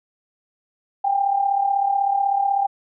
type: tone with amplitude modulation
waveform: sine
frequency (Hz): 795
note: G5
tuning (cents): +24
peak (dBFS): -14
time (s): 1.04-2.67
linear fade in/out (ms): 10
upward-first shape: sine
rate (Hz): 36.1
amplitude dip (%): 65
effects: none